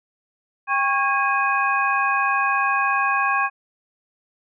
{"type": "tone cluster", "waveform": "sine", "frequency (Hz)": [795, 1100, 1637, 2503], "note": ["G5", "C#6", "G#6", "D#7"], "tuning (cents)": [24, -14, -25, 10], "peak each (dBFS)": [-25, -21, -23, -25], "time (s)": [0.67, 3.5], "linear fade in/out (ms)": 50, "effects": []}